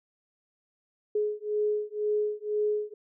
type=beating tone pair; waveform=sine; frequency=420 / 422 Hz; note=G#4 / G#4; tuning=+19 / +28 cents; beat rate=2 Hz; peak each=-29 dBFS; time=1.15-2.94 s; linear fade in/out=5 ms; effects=none